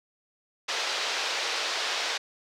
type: band-pass noise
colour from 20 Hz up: white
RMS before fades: -30 dBFS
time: 0.68-2.18 s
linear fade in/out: 10 ms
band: 420 to 5100 Hz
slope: 24 dB/octave
effects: none